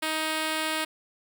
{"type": "tone", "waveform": "5% pulse", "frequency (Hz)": 314, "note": "D#4", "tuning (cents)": 16, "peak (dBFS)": -15, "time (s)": [0.02, 0.85], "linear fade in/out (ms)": 10, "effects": []}